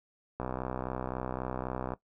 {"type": "click train", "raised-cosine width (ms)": 1, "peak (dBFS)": -20, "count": 99, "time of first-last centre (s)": [0.4, 1.936], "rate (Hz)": 63.8, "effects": ["noise-tail reverb RT60 0.1 s tail -17 dB re dry"]}